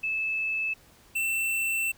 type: tone pair in turn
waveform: sine / square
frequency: 2615 / 2681 Hz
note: E7 / E7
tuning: -15 / +29 cents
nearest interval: unison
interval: 44 cents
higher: second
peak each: -26 dBFS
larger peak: neither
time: 0.03-0.74 / 1.15-1.92 s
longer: second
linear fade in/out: 10 ms
effects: pink hiss -57 dBFS RMS until 1.97 s